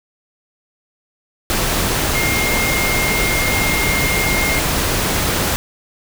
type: tone in noise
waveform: sine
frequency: 2127 Hz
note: C7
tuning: 28 cents sharp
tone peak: -19 dBFS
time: 2.15-4.59 s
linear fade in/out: 0 ms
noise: pink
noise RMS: -18 dBFS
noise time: 1.5-5.56 s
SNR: -4 dB
effects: none